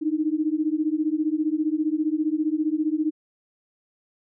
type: beating tone pair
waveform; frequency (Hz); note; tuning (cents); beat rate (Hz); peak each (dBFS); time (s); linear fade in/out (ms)
sine; 302.1 / 317.1; D4 / D#4; +49 / +33; 15; -24; 0.01-3.11; 20
effects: none